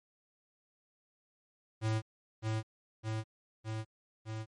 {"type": "tone with echo", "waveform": "square", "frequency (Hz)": 110, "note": "A2", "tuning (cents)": 0, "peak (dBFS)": -30, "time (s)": [1.81, 2.02], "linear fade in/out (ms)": 50, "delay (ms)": 610, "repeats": 4, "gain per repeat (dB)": -2, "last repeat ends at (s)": 4.46, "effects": ["low-pass 8000 Hz 12 dB/octave", "MP3 48 kbps"]}